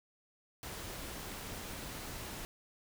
pink noise, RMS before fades -44 dBFS, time 0.63-2.45 s, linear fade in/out 0 ms, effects none

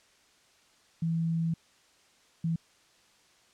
sine tone bursts at uneven times, 164.81 Hz, E3, in tune, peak -26 dBFS, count 2, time 1.02-1.54 / 2.44-2.56 s, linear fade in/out 5 ms, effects white hiss -63 dBFS RMS until 3.53 s + low-pass 7000 Hz 12 dB/octave

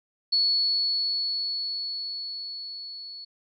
sine tone with level ramp, 4403 Hz, C#8, 13 cents flat, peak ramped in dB -19 to -38 dBFS, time 0.32-3.25 s, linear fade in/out 10 ms, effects none

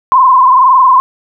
sine tone with frequency modulation, 1033 Hz, C6, 22 cents flat, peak -3 dBFS, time 0.12-1 s, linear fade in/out 0 ms, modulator 21.8 Hz, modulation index 2.1, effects none

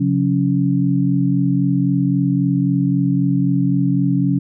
sine tone cluster, 136.5 / 180.3 / 279.9 Hz, C#3 / F#3 / C#4, -26 / -45 / +17 cents, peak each -18 dBFS, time 0-4.39 s, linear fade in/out 10 ms, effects none

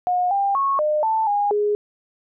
sine tone with pitch steps, 721 / 796 / 1099 / 606 / 884 / 818 / 415.6 Hz, F#5 / G5 / C#6 / D#5 / A5 / G#5 / G#4, -45 / +26 / -15 / -46 / +8 / -26 / +1 cents, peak -17 dBFS, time 0.07-1.75 s, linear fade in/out 0 ms, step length 240 ms, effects none

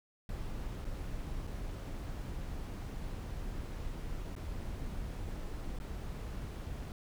brown noise with dropouts, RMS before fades -40 dBFS, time 0.29-6.92 s, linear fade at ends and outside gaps 1 ms, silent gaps 0.845-0.851 / 1.469-1.473 / 4.353-4.363 / 5.788-5.8 s, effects none

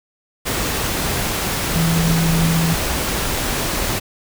sine tone in noise, 164.81 Hz, E3, in tune, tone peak -15 dBFS, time 1.75-2.75 s, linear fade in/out 20 ms, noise pink, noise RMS -21 dBFS, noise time 0.45-4 s, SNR +3 dB, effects none

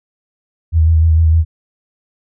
sine tone with vibrato, 80.7 Hz, E2, 36 cents flat, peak -7 dBFS, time 0.72-1.45 s, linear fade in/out 50 ms, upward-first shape square, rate 6.6 Hz, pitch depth 28 cents each way, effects none

